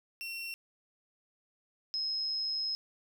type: tone pair in turn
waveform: 30% pulse / sine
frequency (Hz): 2721 / 5137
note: F7 / E8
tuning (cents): -46 / -46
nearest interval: major seventh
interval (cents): 1100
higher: second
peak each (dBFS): -35 / -31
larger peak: second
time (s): 0.21-0.54 / 1.94-2.75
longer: second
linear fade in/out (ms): 0
effects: none